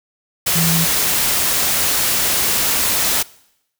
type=tone in noise; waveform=sine; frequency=165.5 Hz; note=E3; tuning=7 cents sharp; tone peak=-17 dBFS; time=0.55-0.85 s; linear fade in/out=10 ms; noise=white; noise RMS=-17 dBFS; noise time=0.46-3.23 s; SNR=-3 dB; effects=noise-tail reverb RT60 0.8 s tail -22 dB re dry